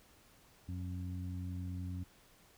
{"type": "harmonic tone", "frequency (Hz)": 90.6, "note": "F#2", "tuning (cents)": -36, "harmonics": [1, 2, 3], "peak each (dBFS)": [-39, -46, -48], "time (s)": [0.68, 2.04], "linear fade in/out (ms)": 10, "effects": ["pink hiss -64 dBFS RMS until 2.57 s"]}